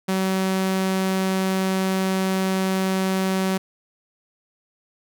sawtooth tone, 189.6 Hz, F#3, 43 cents sharp, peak -16 dBFS, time 0.08-3.58 s, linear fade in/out 10 ms, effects none

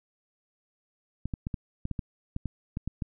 clicks, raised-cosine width 5 ms, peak -19 dBFS, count 12, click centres 1.256 / 1.338 / 1.469 / 1.542 / 1.854 / 1.913 / 1.992 / 2.364 / 2.457 / 2.771 / 2.876 / 3.022 s, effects none

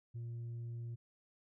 sine tone, 117.5 Hz, A#2, 14 cents sharp, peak -38 dBFS, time 0.14-0.96 s, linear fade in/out 20 ms, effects tanh soft clip ceiling -40 dBFS

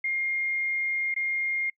sine tone with dropouts, 2125 Hz, C7, 26 cents sharp, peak -25 dBFS, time 0.04-1.7 s, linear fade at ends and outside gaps 5 ms, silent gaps 1.142-1.162 s, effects noise-tail reverb RT60 0.1 s tail -25 dB re dry

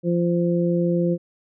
harmonic tone, 172.9 Hz, F3, 17 cents flat, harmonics 1 / 2 / 3, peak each -20 / -23 / -25 dBFS, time 0.03-1.18 s, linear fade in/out 50 ms, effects none

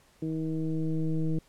sine tone with frequency modulation, 159.2 Hz, D#3, 40 cents sharp, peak -26 dBFS, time 0.22-1.39 s, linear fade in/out 5 ms, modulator 159 Hz, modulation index 1.3, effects pink hiss -62 dBFS RMS until 1.48 s + low-pass 12000 Hz 12 dB/octave

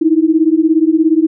sine beating tone pair, 311.1 / 328.1 Hz, D#4 / E4, 0 / -8 cents, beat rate 17 Hz, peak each -11 dBFS, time 0.01-1.27 s, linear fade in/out 10 ms, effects none

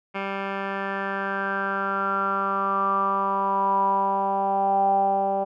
10% pulse tone with low-pass filter sweep, 196 Hz, G3, in tune, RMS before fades -24 dBFS, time 0.14-5.45 s, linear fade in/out 20 ms, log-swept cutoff 2100 to 700 Hz, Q 8.9, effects none

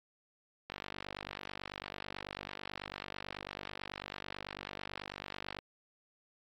click train, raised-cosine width 0.3 ms, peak -24 dBFS, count 241, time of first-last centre 0.7-5.588 s, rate 49.1 Hz, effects AAC 48 kbps

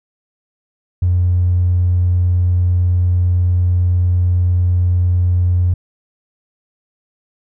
triangle tone with tanh clipping, 89.1 Hz, F2, 35 cents sharp, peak -10 dBFS, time 1.02-5.74 s, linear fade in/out 5 ms, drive 1 dB, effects none

